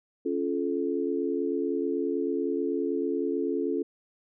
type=chord; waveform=sine; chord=Db augmented; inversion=none; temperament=just; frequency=277.2 / 346.5 / 433.1 Hz; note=Db4 / F4 / A4; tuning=0 / -14 / -27 cents; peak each=-30 dBFS; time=0.25-3.83 s; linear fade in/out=10 ms; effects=none